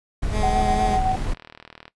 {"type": "noise", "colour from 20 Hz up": "brown", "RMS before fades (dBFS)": -24, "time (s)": [0.22, 1.34], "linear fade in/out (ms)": 10}
{"type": "tone with vibrato", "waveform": "15% pulse", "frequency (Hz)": 210.8, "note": "G#3", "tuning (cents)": 26, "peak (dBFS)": -19, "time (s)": [0.31, 1], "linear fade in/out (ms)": 50, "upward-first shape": "sine", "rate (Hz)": 4.4, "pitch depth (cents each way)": 20}
{"type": "tone with tremolo", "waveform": "sine", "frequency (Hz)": 753, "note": "F#5", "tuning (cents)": 30, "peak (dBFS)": -18, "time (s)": [0.43, 1.16], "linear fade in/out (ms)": 5, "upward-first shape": "square", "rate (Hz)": 8, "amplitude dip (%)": 40}
{"type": "click train", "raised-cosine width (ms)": 0.3, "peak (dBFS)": -24, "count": 40, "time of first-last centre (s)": [0.89, 1.88], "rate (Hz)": 39.4}
{"effects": ["noise-tail reverb RT60 0.1 s tail -19 dB re dry", "resampled to 24000 Hz"]}